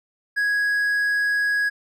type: tone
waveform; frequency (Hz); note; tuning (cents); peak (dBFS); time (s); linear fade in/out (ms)
triangle; 1661.2; G#6; 0; -17; 0.36-1.7; 20
effects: none